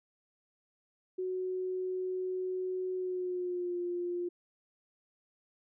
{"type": "tone with pitch glide", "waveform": "sine", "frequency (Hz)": [370, 351.9], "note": ["F#4", "F4"], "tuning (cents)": [0, 13], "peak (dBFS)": -32, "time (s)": [1.18, 4.29], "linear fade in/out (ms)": 10, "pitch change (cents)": -87, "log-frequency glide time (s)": [2.95, 3.78], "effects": []}